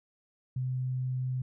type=tone; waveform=sine; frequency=128.2 Hz; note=C3; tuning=35 cents flat; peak=-29 dBFS; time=0.56-1.42 s; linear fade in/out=5 ms; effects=none